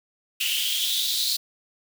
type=noise with high-pass filter sweep; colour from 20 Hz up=white; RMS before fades=-25 dBFS; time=0.4-1.37 s; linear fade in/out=10 ms; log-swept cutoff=2800 to 4200 Hz; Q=7.6; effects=none